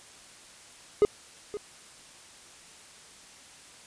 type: tone with echo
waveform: triangle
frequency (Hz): 415.3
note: G#4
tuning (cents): 0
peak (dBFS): -14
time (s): 1.02-1.05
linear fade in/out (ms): 0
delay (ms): 520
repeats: 1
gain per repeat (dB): -15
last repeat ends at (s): 1.57
effects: white hiss -51 dBFS RMS until 3.86 s + resampled to 22050 Hz